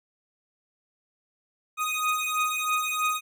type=beating tone pair; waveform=25% pulse; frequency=1244.5 / 1247.6 Hz; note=D#6 / D#6; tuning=0 / +4 cents; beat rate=3.1 Hz; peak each=-24 / -24 dBFS; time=1.77-3.21 s; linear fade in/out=50 ms; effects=none